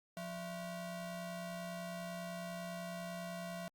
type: ring-modulated tone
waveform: 40% pulse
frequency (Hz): 424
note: G#4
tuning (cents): +36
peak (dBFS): -38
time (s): 0.17-3.68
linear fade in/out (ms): 0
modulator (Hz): 247
effects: Opus 48 kbps